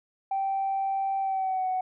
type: tone with pitch glide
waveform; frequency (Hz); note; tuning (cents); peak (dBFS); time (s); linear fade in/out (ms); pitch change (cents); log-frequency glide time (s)
sine; 779 to 744.7; G5 to F#5; -11 to +11; -24; 0.31-1.81; 5; -78; 1.2-1.68
effects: tanh soft clip ceiling -21 dBFS